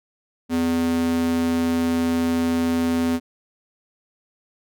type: tone with high-pass filter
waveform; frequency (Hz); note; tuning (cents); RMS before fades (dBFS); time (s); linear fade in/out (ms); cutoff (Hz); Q
square; 83.5; E2; +23; -21; 0.49-3.2; 50; 210; 5.3
effects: none